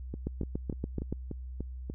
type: two click trains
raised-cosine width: 3 ms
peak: -19 / -23 dBFS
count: 7 / 7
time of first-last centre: 0.27-1.126 / 0.14-1.9 s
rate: 7.01 / 3.41 Hz
effects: added 63 Hz sine -38 dBFS peak until 1.94 s